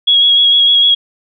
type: tone with vibrato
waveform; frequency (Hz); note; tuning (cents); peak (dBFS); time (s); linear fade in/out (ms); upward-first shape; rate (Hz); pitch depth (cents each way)
sine; 3322; G#7; 0; -6; 0.07-0.95; 10; square; 6.6; 15
effects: none